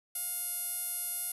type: tone with band-pass filter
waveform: sawtooth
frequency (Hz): 707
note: F5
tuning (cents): +21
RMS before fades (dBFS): -36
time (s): 0.15-1.32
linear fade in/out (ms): 5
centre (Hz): 11000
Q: 9.3
effects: none